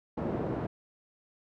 pink band-pass noise, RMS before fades -33 dBFS, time 0.17-0.67 s, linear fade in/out 10 ms, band 140 to 600 Hz, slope 12 dB/octave, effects none

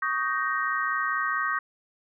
sine chord, Eb dominant seventh, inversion third, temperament just, 1120.1 / 1244.5 / 1555.6 / 1866.8 Hz, Db6 / Eb6 / G6 / Bb6, +18 / 0 / -14 / +2 cents, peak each -30 dBFS, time 0.02-1.59 s, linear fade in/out 5 ms, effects none

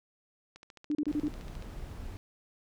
click train, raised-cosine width 0.2 ms, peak -33 dBFS, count 16, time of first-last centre 0.56-1.624 s, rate 14.1 Hz
sine tone bursts, 297.9 Hz, D4, 25 cents sharp, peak -27 dBFS, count 5, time 0.9-1.282 s, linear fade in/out 2 ms, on 50 ms, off 33 ms
brown noise, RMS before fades -42 dBFS, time 1.08-2.17 s, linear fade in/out 0 ms
effects none

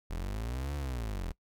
35% pulse linear two-way sweep, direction up then down, 38.89 to 73.42 to 38.89 Hz, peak -32 dBFS, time 0.1-1.32 s, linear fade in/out 10 ms, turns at 0.75 s, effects noise-tail reverb RT60 0.1 s tail -21 dB re dry

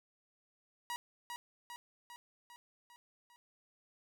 sawtooth tone with echo, 960 Hz, B5, 49 cents flat, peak -34 dBFS, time 0.9-0.96 s, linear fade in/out 0 ms, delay 400 ms, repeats 6, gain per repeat -4 dB, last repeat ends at 3.36 s, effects none

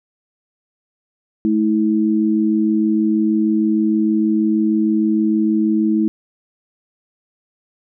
sine tone pair together, 216 / 322.4 Hz, A3 / E4, -32 / -38 cents, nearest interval perfect fifth, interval 694 cents, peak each -16 dBFS, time 1.45-6.08 s, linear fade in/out 0 ms, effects none

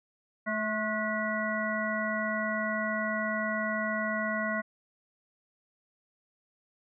harmonic tone with a mistuned harmonic, 216.5 Hz, A3, 28 cents flat, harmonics 1 / 3 / 5 / 7 / 9, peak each -34 / -34 / -37 / -35 / -34 dBFS, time 0.46-4.62 s, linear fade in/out 20 ms, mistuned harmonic 7, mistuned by -64 cents, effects none

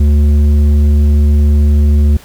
triangle tone with tanh clipping, 73.42 Hz, D2, in tune, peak -7 dBFS, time 0-2.17 s, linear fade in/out 5 ms, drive 13 dB, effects pink hiss -39 dBFS RMS until 2.24 s

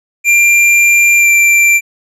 square tone with pitch glide, 2380 to 2357 Hz, D7 to D7, +22 to +6 cents, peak -6 dBFS, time 0.24-1.81 s, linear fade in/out 50 ms, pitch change -16 cents, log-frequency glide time 1.18-1.28 s, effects low-pass 11000 Hz 12 dB/octave

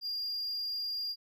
triangle tone, 4808 Hz, D8, 40 cents sharp, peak -32 dBFS, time 0.01-1.16 s, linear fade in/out 50 ms, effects none

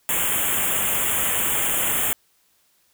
white band-stop noise, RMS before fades -22 dBFS, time 0.09-2.13 s, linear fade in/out 0 ms, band 3400 to 6800 Hz, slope 96 dB/octave, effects white hiss -63 dBFS RMS until 2.93 s

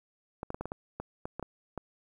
clicks, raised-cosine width 1 ms, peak -22 dBFS, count 11, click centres 0.431 / 0.504 / 0.545 / 0.61 / 0.656 / 0.719 / 1 / 1.255 / 1.396 / 1.427 / 1.777 s, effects 10-bit

